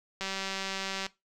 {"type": "click train", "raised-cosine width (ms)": 0.2, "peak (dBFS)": -17, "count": 166, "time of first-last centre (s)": [0.21, 1.065], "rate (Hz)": 193, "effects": ["noise-tail reverb RT60 0.2 s tail -18 dB re dry"]}